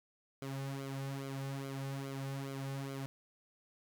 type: tone with flanger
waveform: sawtooth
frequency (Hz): 136.5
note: C#3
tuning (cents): -26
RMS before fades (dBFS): -41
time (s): 0.42-3.06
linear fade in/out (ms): 0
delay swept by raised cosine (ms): 1.1 to 3.1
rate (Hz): 2.4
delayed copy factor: -0.7
effects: none